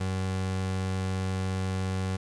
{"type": "tone", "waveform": "30% pulse", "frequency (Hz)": 94.3, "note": "F#2", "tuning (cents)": 33, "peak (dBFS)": -25, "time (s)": [0, 2.17], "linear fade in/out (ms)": 10, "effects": ["resampled to 22050 Hz", "10-bit"]}